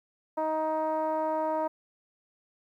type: tone with low-pass filter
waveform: 10% pulse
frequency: 313.7 Hz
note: D#4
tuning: 14 cents sharp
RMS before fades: -29 dBFS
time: 0.37-1.68 s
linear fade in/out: 10 ms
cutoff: 800 Hz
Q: 8.7
effects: 11-bit

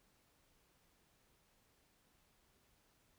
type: silence
effects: pink hiss -74 dBFS RMS until 3.18 s

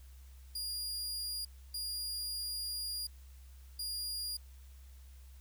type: tone bursts at uneven times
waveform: sawtooth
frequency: 4837 Hz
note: D#8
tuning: 50 cents flat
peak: -34 dBFS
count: 3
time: 0.55-1.45 / 1.74-3.07 / 3.79-4.37 s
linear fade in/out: 5 ms
effects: added 65 Hz sine -51 dBFS peak until 5.4 s + white hiss -66 dBFS RMS until 5.4 s

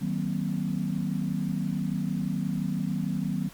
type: chord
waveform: sine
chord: C half-diminished seventh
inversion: first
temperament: just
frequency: 156.98 / 188.37 / 235.5 / 261.6 Hz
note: Eb3 / Gb3 / Bb3 / C4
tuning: +16 / +31 / +18 / 0 cents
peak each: -31 / -29 / -33 / -35 dBFS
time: 0.01-3.49 s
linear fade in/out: 10 ms
effects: pink hiss -50 dBFS RMS until 3.53 s + MP3 96 kbps

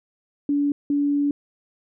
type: tone bursts at uneven times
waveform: sine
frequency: 287 Hz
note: D4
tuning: 40 cents flat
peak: -18 dBFS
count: 2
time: 0.49-0.72 / 0.9-1.31 s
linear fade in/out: 2 ms
effects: none

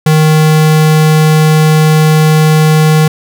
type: tone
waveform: square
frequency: 155.56 Hz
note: D#3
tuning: in tune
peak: -5 dBFS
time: 0.06-3.08 s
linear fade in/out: 5 ms
effects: none

